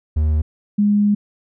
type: tone pair in turn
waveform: triangle / sine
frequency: 76.9 / 206.1 Hz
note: D#2 / G#3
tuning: -20 / -13 cents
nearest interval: octave + perfect fourth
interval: 1707 cents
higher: second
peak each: -12 dBFS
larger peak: neither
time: 0.16-0.42 / 0.78-1.15 s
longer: second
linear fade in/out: 10 ms
effects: none